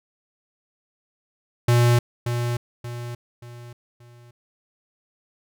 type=tone with echo; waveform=square; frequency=120 Hz; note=B2; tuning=49 cents flat; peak=-15 dBFS; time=1.68-1.99 s; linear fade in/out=5 ms; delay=580 ms; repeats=4; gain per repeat=-8 dB; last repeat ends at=4.31 s; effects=none